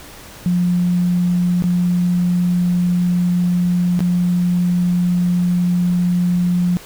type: tone with dropouts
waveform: sine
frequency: 177.2 Hz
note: F3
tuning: 25 cents sharp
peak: -13 dBFS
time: 0.46-6.77 s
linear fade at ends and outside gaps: 0 ms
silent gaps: 1.623-1.64 / 3.992-4.005 s
effects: pink hiss -38 dBFS RMS until 6.85 s